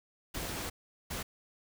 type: noise bursts at uneven times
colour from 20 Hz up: pink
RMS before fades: -38 dBFS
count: 2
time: 0.34-0.7 / 1.1-1.23 s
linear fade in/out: 10 ms
effects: none